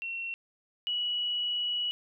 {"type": "tone pair in turn", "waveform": "sine", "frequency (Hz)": [2722, 2931], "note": ["F7", "F#7"], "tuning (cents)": [-45, -17], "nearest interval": "minor second", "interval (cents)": 128, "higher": "second", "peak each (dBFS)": [-33, -28], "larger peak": "second", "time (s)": [[0.02, 0.34], [0.87, 1.91]], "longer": "second", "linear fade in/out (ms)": 0, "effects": []}